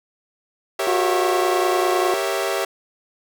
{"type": "chord", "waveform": "sawtooth", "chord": "G diminished seventh", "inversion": "none", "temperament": "equal", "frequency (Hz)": [392, 466.2, 554.4, 659.3], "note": ["G4", "Bb4", "Db5", "Fb5"], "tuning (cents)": [0, 0, 0, 0], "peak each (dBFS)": [-21, -25, -23, -22], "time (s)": [0.79, 2.65], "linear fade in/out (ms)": 5}
{"type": "harmonic tone", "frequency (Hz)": 362.1, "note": "F#4", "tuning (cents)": -37, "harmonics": [1, 2, 3], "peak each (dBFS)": [-21, -24, -26], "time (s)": [0.87, 2.14], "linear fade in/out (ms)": 2}
{"effects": []}